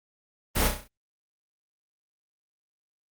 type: noise with echo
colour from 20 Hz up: pink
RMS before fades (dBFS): -24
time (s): 0.55-0.69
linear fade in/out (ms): 20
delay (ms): 32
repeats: 6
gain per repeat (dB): -5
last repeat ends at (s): 0.882
effects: Opus 32 kbps